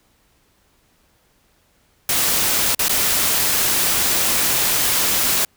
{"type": "noise with dropouts", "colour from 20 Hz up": "white", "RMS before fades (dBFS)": -18, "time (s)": [2.09, 5.45], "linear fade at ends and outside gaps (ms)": 2, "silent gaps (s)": [[2.749, 2.792], [2.883, 2.894]], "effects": ["pink hiss -60 dBFS RMS until 5.56 s"]}